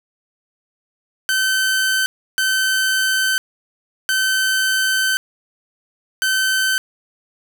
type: tone bursts at uneven times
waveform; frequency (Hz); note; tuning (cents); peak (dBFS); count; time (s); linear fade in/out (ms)
sawtooth; 1536; G6; -36; -12; 4; 1.29-2.06 / 2.38-3.38 / 4.09-5.17 / 6.22-6.78; 0
effects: none